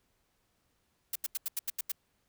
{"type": "noise bursts", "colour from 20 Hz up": "blue", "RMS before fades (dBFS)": -33, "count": 8, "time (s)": [1.13, 1.919], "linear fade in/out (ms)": 5, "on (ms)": 26, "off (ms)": 83, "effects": ["pink hiss -75 dBFS RMS until 2.28 s"]}